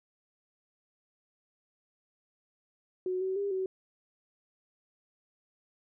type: tone with pitch steps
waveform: sine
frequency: 368.5 / 378.2 / 401.1 / 377.5 Hz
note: F#4 / F#4 / G4 / F#4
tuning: -7 / +38 / +40 / +35 cents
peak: -29 dBFS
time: 3.06-3.66 s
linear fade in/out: 2 ms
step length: 150 ms
effects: none